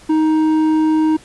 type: tone with hard clipping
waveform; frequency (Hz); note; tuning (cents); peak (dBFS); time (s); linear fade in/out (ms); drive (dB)
sine; 313.1; D#4; +11; -13; 0.09-1.17; 10; 6
effects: pink hiss -44 dBFS RMS until 1.24 s + resampled to 24000 Hz